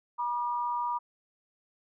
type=tone pair together; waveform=sine; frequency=964 / 1201 Hz; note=B5 / D6; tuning=-42 / +38 cents; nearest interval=major third; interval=380 cents; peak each=-29 / -35 dBFS; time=0.18-0.99 s; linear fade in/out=20 ms; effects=none